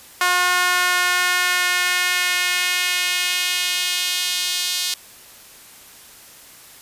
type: tone with high-pass filter sweep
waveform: sawtooth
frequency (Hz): 359.7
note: F#4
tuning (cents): -49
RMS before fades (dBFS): -20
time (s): 0.21-4.94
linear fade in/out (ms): 2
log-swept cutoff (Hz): 1200 to 3900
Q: 1.6
effects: white hiss -44 dBFS RMS until 6.81 s + resampled to 32000 Hz